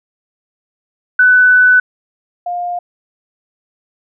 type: tone pair in turn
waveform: sine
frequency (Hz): 1497 / 706.5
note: F#6 / F5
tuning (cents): +20 / +20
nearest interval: octave + minor second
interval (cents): 1300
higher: first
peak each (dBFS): -5 / -17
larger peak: first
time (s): 1.19-1.8 / 2.46-2.79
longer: first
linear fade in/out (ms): 5
effects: none